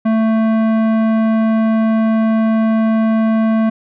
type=tone with tanh clipping; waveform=sine; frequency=221.9 Hz; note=A3; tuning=15 cents sharp; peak=-13 dBFS; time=0.05-3.7 s; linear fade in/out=10 ms; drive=15 dB; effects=none